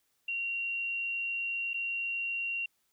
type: tone with dropouts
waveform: sine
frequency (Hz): 2754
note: F7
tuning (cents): -25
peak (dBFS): -31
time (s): 0.28-2.66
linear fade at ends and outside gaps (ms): 5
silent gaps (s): 1.734-1.741
effects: white hiss -75 dBFS RMS until 2.92 s